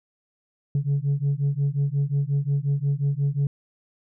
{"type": "beating tone pair", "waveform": "sine", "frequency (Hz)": [138.59, 144.19], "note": ["C#3", "D3"], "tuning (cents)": [0, -31], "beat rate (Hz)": 5.6, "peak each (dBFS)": -22, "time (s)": [0.75, 3.47], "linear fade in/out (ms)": 2, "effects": ["tanh soft clip ceiling -17 dBFS"]}